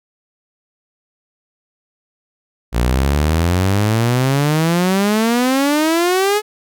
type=exponential sweep; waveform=sawtooth; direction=up; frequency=57.1 to 428.8 Hz; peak=-9 dBFS; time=2.72-6.42 s; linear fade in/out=50 ms; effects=none